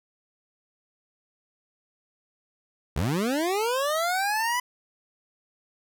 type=linear sweep; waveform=25% pulse; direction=up; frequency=60 to 1001 Hz; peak=-20 dBFS; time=2.96-4.6 s; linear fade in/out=5 ms; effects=none